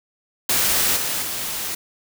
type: noise with level steps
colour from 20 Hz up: white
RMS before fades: -19 / -24 / -27 dBFS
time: 0.49-1.75 s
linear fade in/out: 5 ms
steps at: 0.96 / 1.22 s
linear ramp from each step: 10 ms
effects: none